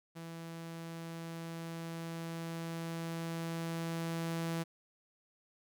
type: tone with level ramp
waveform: sawtooth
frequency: 165.7 Hz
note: E3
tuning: 9 cents sharp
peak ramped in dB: -40 to -30 dBFS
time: 0.15-4.64 s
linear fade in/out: 20 ms
effects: none